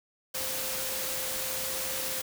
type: tone in noise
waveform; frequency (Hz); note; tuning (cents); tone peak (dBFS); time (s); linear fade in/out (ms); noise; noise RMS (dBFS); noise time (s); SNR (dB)
sine; 523.3; C5; 0; -41; 0.34-2.22; 10; white; -33; 0.34-2.22; -11
effects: none